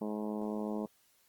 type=harmonic tone; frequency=106.1 Hz; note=G#2; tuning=38 cents sharp; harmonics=2 / 3 / 4 / 5 / 6 / 7 / 8 / 9 / 10; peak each=-36 / -42 / -41 / -45 / -45 / -51 / -49 / -51 / -54 dBFS; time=0.01-0.86 s; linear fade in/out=5 ms; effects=white hiss -69 dBFS RMS until 1.28 s + Opus 24 kbps